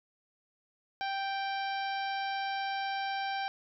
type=harmonic tone; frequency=784 Hz; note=G5; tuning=in tune; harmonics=1 / 2 / 3 / 4 / 5 / 6 / 7; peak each=-33 / -39 / -43 / -45 / -47 / -49 / -50 dBFS; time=1.01-3.48 s; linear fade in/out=0 ms; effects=none